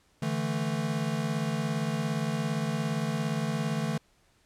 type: chord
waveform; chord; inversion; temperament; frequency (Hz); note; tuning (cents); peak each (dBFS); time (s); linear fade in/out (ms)
square; D suspended second; none; equal with one note detuned; 146.83 / 164.24 / 220; D3 / E3 / A3; 0 / -6 / 0; -33; 0.22-3.98; 5
effects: pink hiss -66 dBFS RMS until 4.45 s + low-pass 10000 Hz 12 dB/octave